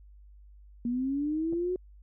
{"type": "linear sweep", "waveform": "sine", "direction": "up", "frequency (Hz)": [234.6, 370], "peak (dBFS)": -27, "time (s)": [0.85, 1.76], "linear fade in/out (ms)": 2}
{"type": "clicks", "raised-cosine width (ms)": 2, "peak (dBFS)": -31, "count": 2, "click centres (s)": [1.526, 1.534]}
{"effects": ["added 50 Hz sine -50 dBFS peak until 2.02 s"]}